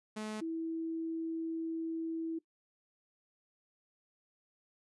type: tone pair in turn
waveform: sawtooth / sine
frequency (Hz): 215 / 326.5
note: A3 / E4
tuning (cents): -40 / -17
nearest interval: perfect fifth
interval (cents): 723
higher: second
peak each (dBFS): -34 / -34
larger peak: neither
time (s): 0.16-0.41 / 0.41-2.39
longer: second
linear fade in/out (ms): 10
effects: noise-tail reverb RT60 0.1 s tail -19 dB re dry + resampled to 24000 Hz